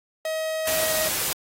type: tone with pitch glide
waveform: 45% pulse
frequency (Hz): 635 to 629.5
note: D#5 to D#5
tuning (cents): +35 to +20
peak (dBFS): -25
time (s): 0.25-1.08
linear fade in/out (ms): 2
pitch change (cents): -15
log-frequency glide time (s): 0.84-0.93
type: noise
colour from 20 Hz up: white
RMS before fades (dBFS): -26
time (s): 0.67-1.33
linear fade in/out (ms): 2
effects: AAC 48 kbps